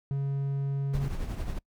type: tone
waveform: triangle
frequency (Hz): 138.59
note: C#3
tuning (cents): 0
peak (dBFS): -25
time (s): 0.11-1.08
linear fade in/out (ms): 0
type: noise with tremolo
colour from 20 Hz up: brown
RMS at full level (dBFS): -30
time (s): 0.93-1.59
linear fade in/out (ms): 10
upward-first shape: triangle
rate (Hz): 11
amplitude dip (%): 60
effects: noise-tail reverb RT60 0.1 s tail -25 dB re dry